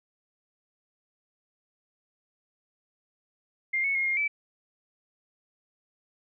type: tone with pitch steps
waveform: sine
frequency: 2110 / 2207 / 2145 / 2128 / 2311 Hz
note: C7 / C#7 / C7 / C7 / D7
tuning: +14 / -8 / +42 / +29 / -28 cents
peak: -24 dBFS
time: 3.73-4.28 s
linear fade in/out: 10 ms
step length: 110 ms
effects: none